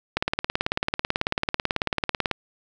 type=click train; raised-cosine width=0.3 ms; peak=-6 dBFS; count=40; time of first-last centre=0.17-2.313 s; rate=18.2 Hz; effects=none